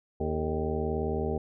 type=harmonic tone with a mistuned harmonic; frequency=78.2 Hz; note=D#2; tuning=9 cents sharp; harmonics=1 / 2 / 3 / 4 / 5 / 6 / 7 / 8 / 10; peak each=-33 / -37 / -35 / -43 / -33 / -34 / -44 / -40 / -39 dBFS; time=0.2-1.38 s; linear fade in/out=5 ms; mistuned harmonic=6; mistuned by=-68 cents; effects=none